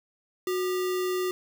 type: tone with sample-and-hold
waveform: sine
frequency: 366.6 Hz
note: F#4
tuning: 16 cents flat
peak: -25 dBFS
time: 0.47-1.31 s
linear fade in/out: 2 ms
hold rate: 1575 Hz
effects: none